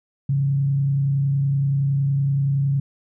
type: tone with frequency modulation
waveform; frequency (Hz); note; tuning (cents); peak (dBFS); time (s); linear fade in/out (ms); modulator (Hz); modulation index
sine; 138.59; C#3; 0; -17; 0.29-2.8; 5; 30.7; 0.28
effects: none